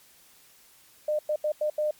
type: tone bursts at uneven times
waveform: sine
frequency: 605 Hz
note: D#5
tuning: 49 cents flat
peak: -23 dBFS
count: 5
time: 1.08-1.19 / 1.29-1.36 / 1.44-1.52 / 1.61-1.7 / 1.78-1.91 s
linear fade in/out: 5 ms
effects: white hiss -57 dBFS RMS until 1.99 s + MP3 96 kbps